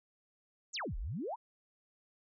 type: exponential two-way sweep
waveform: sine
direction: down then up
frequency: 8100 to 32.7 to 1041 Hz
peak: -36 dBFS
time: 0.73-1.36 s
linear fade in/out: 20 ms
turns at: 0.97 s
effects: none